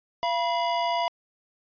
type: tone pair together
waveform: square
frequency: 685 / 971.4 Hz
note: F5 / B5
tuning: -34 / -29 cents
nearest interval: tritone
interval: 605 cents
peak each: -27 dBFS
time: 0.23-1.08 s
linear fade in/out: 0 ms
effects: resampled to 11025 Hz